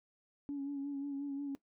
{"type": "tone with vibrato", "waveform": "sine", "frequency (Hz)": 280.9, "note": "C#4", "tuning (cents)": 23, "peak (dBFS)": -35, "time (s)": [0.49, 1.55], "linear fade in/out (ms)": 0, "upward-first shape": "sine", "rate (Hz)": 5.6, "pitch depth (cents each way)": 35, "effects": ["noise-tail reverb RT60 0.1 s tail -18 dB re dry", "tanh soft clip ceiling -32 dBFS"]}